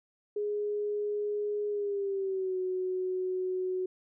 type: tone with pitch glide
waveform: sine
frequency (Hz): 415.3 to 370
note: G#4 to F#4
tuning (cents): 0 to 0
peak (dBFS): -29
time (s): 0.36-3.86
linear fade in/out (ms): 5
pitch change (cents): -200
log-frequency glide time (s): 1.69-2.58
effects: none